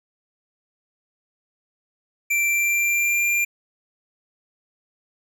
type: tone with pitch glide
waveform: square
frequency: 2349 to 2387 Hz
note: D7 to D7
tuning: 0 to +28 cents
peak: -19 dBFS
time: 2.3-3.45 s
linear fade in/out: 10 ms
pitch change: +28 cents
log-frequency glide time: 2.47-3.26 s
effects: none